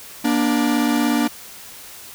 45% pulse tone pair together, 236.9 / 293.7 Hz, A#3 / D4, +28 / 0 cents, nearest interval major third, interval 372 cents, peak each -19 dBFS, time 0.24-1.28 s, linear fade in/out 10 ms, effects white hiss -39 dBFS RMS until 2.14 s

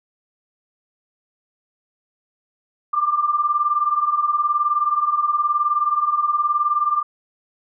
sine beating tone pair, 1174.7 / 1193.7 Hz, D6 / D6, 0 / +28 cents, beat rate 19 Hz, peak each -22 / -18 dBFS, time 2.93-7.03 s, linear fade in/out 10 ms, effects none

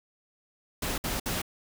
pink noise bursts, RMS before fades -31 dBFS, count 3, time 0.82-1.418 s, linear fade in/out 5 ms, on 160 ms, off 59 ms, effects none

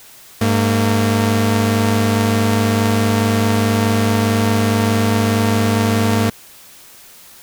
sawtooth tone pair together, 101.94 / 228.6 Hz, G#2 / A#3, -32 / -34 cents, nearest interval octave + major second, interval 1398 cents, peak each -12 dBFS, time 0.41-6.3 s, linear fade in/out 5 ms, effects white hiss -42 dBFS RMS until 7.42 s

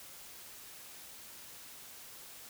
silence, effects white hiss -51 dBFS RMS until 2.49 s

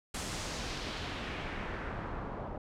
pink noise with low-pass filter sweep, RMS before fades -39 dBFS, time 0.14-2.58 s, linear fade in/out 5 ms, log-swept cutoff 9000 to 800 Hz, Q 1.3, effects none

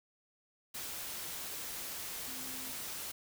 sine tone in noise, 258.5 Hz, C4, 21 cents flat, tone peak -51 dBFS, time 2.27-2.72 s, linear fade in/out 10 ms, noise white, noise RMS -42 dBFS, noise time 0.74-3.12 s, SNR -12 dB, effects none

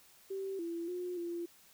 sine tone with pitch steps, 387.1 / 337.4 / 358.3 / 343.2 Hz, G4 / E4 / F4 / F4, -22 / +40 / +44 / -30 cents, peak -36 dBFS, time 0.3-1.46 s, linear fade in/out 10 ms, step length 290 ms, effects white hiss -62 dBFS RMS until 1.73 s

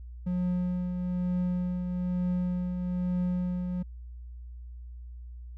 triangle tone with tremolo, 179.7 Hz, F3, 50 cents sharp, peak -23 dBFS, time 0.26-3.83 s, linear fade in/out 10 ms, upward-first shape triangle, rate 1.1 Hz, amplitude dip 45%, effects added 60 Hz sine -40 dBFS peak until 5.57 s

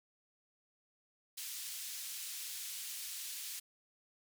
white band-pass noise, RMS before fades -44 dBFS, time 1.37-3.6 s, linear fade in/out 10 ms, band 2700 to 14000 Hz, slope 12 dB/octave, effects none

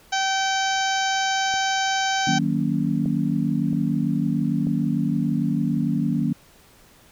harmonic tone, 772 Hz, G5, 27 cents flat, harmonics 1 / 2 / 3 / 4 / 5 / 6 / 7 / 8 / 9, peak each -23 / -26 / -33 / -30 / -34 / -35 / -35 / -32 / -38 dBFS, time 0.12-2.39 s, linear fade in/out 10 ms
clicks, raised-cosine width 2 ms, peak -27 / -21 / -27 / -23 dBFS, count 4, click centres 1.54 / 3.058 / 3.731 / 4.67 s
sine chord, D# minor seventh, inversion none, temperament just, 155.56 / 186.68 / 233.3 / 280 Hz, D#3 / F#3 / A#3 / C#4, 0 / +16 / +2 / +18 cents, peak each -25 / -26 / -24 / -26 dBFS, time 2.27-6.33 s, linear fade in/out 5 ms
effects pink hiss -53 dBFS RMS until 7.11 s

